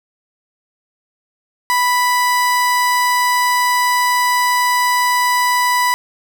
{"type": "tone", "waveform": "30% pulse", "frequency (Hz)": 987.8, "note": "B5", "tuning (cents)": 0, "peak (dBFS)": -10, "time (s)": [1.7, 5.94], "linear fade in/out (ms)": 0, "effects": []}